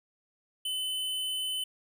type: tone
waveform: square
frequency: 3029 Hz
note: F#7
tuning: 40 cents sharp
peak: -31 dBFS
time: 0.65-1.64 s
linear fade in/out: 5 ms
effects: none